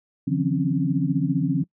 sine tone cluster, 141.6 / 161.8 / 177.3 / 262.1 / 276.5 Hz, C#3 / E3 / F3 / C4 / C#4, +37 / -32 / +26 / +3 / -4 cents, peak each -26 dBFS, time 0.27-1.64 s, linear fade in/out 10 ms, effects noise-tail reverb RT60 0.1 s tail -24 dB re dry

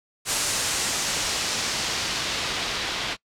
white noise with low-pass filter sweep, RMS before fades -27 dBFS, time 0.25-3.17 s, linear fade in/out 50 ms, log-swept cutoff 8700 to 3500 Hz, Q 1.1, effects noise-tail reverb RT60 0.1 s tail -23 dB re dry

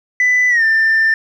sine tone with pitch glide, 1994 to 1786.7 Hz, B6 to A6, +16 to +26 cents, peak -8 dBFS, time 0.2-1.14 s, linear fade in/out 2 ms, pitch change -190 cents, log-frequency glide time 0.49-0.63 s, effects tanh soft clip ceiling -8 dBFS + 8-bit

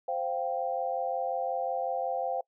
sine chord, C suspended fourth, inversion none, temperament equal, 523.3 / 698.5 / 784 Hz, C5 / F5 / G5, 0 / 0 / 0 cents, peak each -33 dBFS, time 0.08-2.41 s, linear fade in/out 5 ms, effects noise-tail reverb RT60 0.1 s tail -24 dB re dry

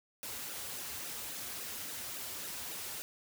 white noise with flanger, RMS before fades -42 dBFS, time 0.23-3.02 s, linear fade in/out 0 ms, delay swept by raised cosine 0.9 to 6.6 ms, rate 3.6 Hz, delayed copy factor -0.75, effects none

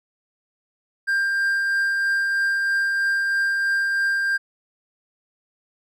triangle tone with tremolo, 1592 Hz, G6, 26 cents sharp, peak -16 dBFS, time 1.07-4.38 s, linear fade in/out 20 ms, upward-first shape triangle, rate 3.1 Hz, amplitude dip 25%, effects none

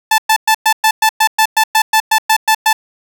sawtooth tone bursts, 877 Hz, A5, 6 cents flat, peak -4 dBFS, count 15, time 0.11-2.73 s, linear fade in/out 5 ms, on 72 ms, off 110 ms, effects none

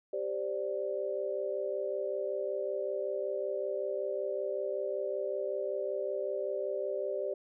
sine chord, G suspended fourth, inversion none, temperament just, 392 / 522.7 / 588 Hz, G4 / C5 / D5, 0 / -2 / +2 cents, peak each -36 / -37 / -35 dBFS, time 0.13-7.34 s, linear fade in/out 5 ms, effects none

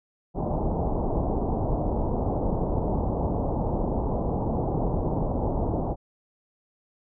pink low-pass noise, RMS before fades -26 dBFS, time 0.34-5.96 s, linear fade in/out 50 ms, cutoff 910 Hz, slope 48 dB/octave, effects none

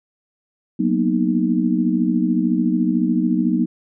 sine chord, B major seventh, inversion second, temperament equal, 185 / 233.1 / 246.9 / 311.1 Hz, F#3 / A#3 / B3 / D#4, 0 / 0 / 0 / 0 cents, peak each -21 dBFS, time 0.79-3.66 s, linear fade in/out 10 ms, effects none

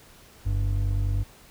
triangle tone pair together, 47.27 / 97.3 Hz, F#1 / G2, +38 / -12 cents, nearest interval octave, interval 1250 cents, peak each -23 dBFS, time 0.45-1.24 s, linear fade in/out 20 ms, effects pink hiss -52 dBFS RMS until 1.5 s

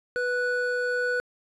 triangle tone pair together, 493.2 / 1478 Hz, B4 / F#6, -2 / -2 cents, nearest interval octave + perfect fifth, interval 1900 cents, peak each -25 dBFS, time 0.16-1.2 s, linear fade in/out 0 ms, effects resampled to 24000 Hz

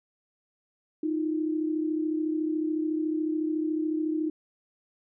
sine tone pair together, 311.1 / 345 Hz, D#4 / F4, 0 / -21 cents, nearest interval major second, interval 179 cents, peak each -26 / -33 dBFS, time 1.03-4.3 s, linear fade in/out 5 ms, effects none

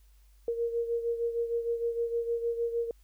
sine beating tone pair, 466.2 / 472.7 Hz, A#4 / A#4, 0 / +24 cents, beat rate 6.5 Hz, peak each -29 / -35 dBFS, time 0.48-2.91 s, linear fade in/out 2 ms, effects added 50 Hz sine -56 dBFS peak until 3.03 s + white hiss -70 dBFS RMS until 3.03 s

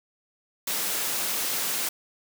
white high-pass noise, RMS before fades -28 dBFS, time 0.67-1.89 s, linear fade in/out 5 ms, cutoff 180 Hz, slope 12 dB/octave, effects none

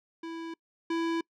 square tone pair in turn, 330 / 331.6 Hz, E4 / E4, +2 / +10 cents, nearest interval unison, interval 8 cents, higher second, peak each -37 / -28 dBFS, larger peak second, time 0.23-0.54 / 0.9-1.21 s, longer neither, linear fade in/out 5 ms, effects noise-tail reverb RT60 0.1 s tail -25 dB re dry + low-pass 4000 Hz 12 dB/octave

